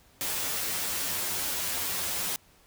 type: noise with comb filter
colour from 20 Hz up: white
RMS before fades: -31 dBFS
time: 0.21-2.36 s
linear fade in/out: 0 ms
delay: 11 ms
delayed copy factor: +0.9
effects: pink hiss -60 dBFS RMS until 2.66 s